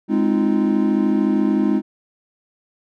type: chord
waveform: triangle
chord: F minor seventh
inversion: first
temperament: equal with one note detuned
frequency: 207.7 / 261.6 / 311.1 / 344.6 Hz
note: Ab3 / C4 / Eb4 / F4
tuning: 0 / 0 / 0 / -23 cents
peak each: -17 / -19 / -18 / -22 dBFS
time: 0.08-1.82 s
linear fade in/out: 50 ms
effects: none